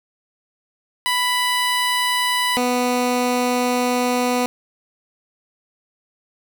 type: tone pair in turn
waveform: 15% pulse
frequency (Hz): 990 / 247.5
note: B5 / B3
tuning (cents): +4 / +4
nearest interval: 2 octaves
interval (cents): 2400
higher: first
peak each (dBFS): -11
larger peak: neither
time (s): 1.06-2.57 / 2.57-4.46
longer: second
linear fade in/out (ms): 0
effects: none